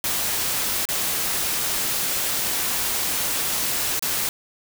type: noise with dropouts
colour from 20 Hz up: white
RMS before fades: -24 dBFS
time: 0.04-4.29 s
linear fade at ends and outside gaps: 1 ms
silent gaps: 0.854-0.888 / 3.994-4.024 s
effects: none